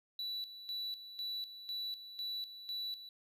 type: tone with tremolo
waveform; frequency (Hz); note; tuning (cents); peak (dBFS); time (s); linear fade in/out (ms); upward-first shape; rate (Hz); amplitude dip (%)
triangle; 3949; B7; -1; -36; 0.19-3.09; 2; square; 2; 70
effects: none